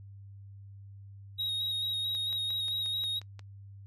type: tone with vibrato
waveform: triangle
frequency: 3778 Hz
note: A#7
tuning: 22 cents sharp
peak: -29 dBFS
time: 1.38-3.2 s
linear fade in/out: 20 ms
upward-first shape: square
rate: 4.5 Hz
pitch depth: 19 cents each way
type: click train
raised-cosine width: 0.2 ms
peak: -31 dBFS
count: 8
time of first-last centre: 2.15-3.393 s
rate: 5.63 Hz
effects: noise-tail reverb RT60 0.1 s tail -22 dB re dry + added 99 Hz sine -46 dBFS peak until 3.86 s